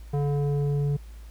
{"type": "tone with low-pass filter sweep", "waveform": "square", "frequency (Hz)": 143.7, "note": "D3", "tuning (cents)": -37, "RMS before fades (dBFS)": -25, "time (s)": [0.13, 0.97], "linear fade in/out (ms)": 10, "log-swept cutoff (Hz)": [680, 300], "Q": 1.3, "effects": ["added 55 Hz sine -40 dBFS peak until 1.3 s", "pink hiss -57 dBFS RMS until 1.3 s"]}